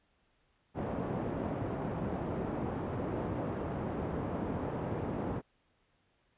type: band-pass noise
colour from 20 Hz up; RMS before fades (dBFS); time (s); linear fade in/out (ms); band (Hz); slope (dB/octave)
pink; -36; 0.74-5.42; 50; 100 to 750; 12
effects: pink hiss -73 dBFS RMS until 6.37 s + resampled to 8000 Hz